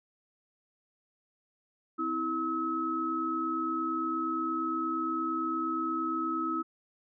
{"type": "tone cluster", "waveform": "sine", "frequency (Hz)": [256.4, 325, 1287], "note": ["C4", "E4", "E6"], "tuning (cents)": [-35, -24, -42], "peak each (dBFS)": [-38, -33, -31], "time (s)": [1.98, 6.63], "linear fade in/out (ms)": 20, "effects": []}